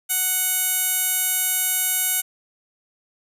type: tone with band-pass filter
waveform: 15% pulse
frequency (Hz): 740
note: F#5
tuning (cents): 0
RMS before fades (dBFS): -22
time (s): 0.09-2.22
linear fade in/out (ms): 20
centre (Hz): 11000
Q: 2.3
effects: none